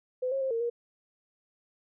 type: tone with pitch steps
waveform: sine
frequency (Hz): 507 / 541 / 530 / 459.1 / 473.3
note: B4 / C#5 / C5 / A#4 / A#4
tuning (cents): +45 / -42 / +22 / -26 / +26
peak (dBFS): -27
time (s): 0.22-0.7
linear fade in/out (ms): 10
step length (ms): 96
effects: none